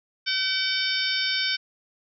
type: harmonic tone with a mistuned harmonic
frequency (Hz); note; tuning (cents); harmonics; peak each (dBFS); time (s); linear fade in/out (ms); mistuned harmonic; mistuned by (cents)
763; G5; -47; 2 / 3 / 4 / 5 / 6 / 7; -30 / -30 / -30 / -30 / -30 / -30; 0.26-1.57; 20; 5; -74
effects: none